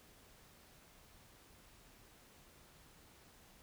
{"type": "silence", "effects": ["pink hiss -63 dBFS RMS until 3.62 s"]}